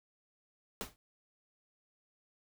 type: noise with exponential decay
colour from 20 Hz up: pink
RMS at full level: -35 dBFS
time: 0.81-0.96 s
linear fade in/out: 0 ms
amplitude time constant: 31 ms
effects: none